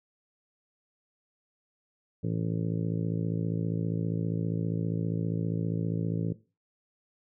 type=harmonic tone; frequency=55 Hz; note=A1; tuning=in tune; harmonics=2 / 3 / 4 / 5 / 6 / 7 / 8 / 9 / 10; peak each=-32 / -31 / -42 / -38 / -41 / -46 / -40 / -46 / -50 dBFS; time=2.23-6.33 s; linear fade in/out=10 ms; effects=noise-tail reverb RT60 0.3 s tail -17 dB re dry